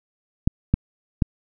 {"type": "clicks", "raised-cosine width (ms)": 5, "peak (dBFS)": -4, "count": 3, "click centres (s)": [0.475, 0.74, 1.222], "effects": []}